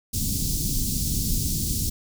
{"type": "band-stop noise", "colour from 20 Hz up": "pink", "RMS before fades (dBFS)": -25, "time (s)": [0.13, 1.9], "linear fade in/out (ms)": 10, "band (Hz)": [260, 4800], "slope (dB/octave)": 24, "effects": []}